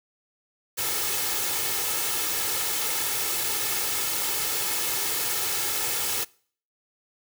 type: noise with comb filter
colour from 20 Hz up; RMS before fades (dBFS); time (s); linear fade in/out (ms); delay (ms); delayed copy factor
white; -27; 0.77-6.25; 20; 2.3; +0.6
effects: noise-tail reverb RT60 0.5 s tail -24 dB re dry + high-pass 100 Hz 12 dB/octave